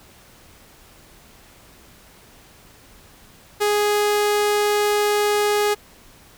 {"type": "tone", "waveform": "sawtooth", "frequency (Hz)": 415.3, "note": "G#4", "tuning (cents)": 0, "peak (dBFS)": -13, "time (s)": [3.6, 5.75], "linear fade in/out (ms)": 20, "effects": ["pink hiss -49 dBFS RMS until 6.37 s"]}